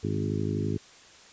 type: harmonic tone with a mistuned harmonic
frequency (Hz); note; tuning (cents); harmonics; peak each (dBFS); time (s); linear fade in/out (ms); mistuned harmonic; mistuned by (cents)
51.91; G#1; 0; 2 / 3 / 4 / 5 / 6 / 7 / 8; -31 / -33 / -34 / -35 / -36 / -36 / -37; 0.03-0.78; 10; 2; -45
effects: white hiss -52 dBFS RMS until 1.32 s + resampled to 16000 Hz